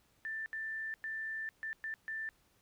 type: tone bursts at uneven times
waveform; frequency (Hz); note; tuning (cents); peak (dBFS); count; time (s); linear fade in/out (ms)
sine; 1774; A6; +14; -37; 6; 0.25-0.46 / 0.53-0.94 / 1.04-1.49 / 1.63-1.73 / 1.84-1.94 / 2.08-2.29; 0
effects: pink hiss -71 dBFS RMS until 2.61 s